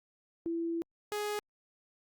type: tone pair in turn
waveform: sine / sawtooth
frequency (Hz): 334.2 / 417.1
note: E4 / G#4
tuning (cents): +24 / +7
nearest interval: major third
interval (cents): 383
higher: second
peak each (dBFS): -31 / -29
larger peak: second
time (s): 0.46-0.82 / 1.12-1.39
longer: first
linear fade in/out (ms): 0
effects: Opus 48 kbps